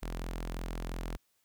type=tone with notch filter; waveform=sawtooth; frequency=42.9 Hz; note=F1; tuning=30 cents flat; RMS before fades=-38 dBFS; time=0.02-1.17 s; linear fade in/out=10 ms; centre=94 Hz; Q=1.2; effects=white hiss -74 dBFS RMS until 1.44 s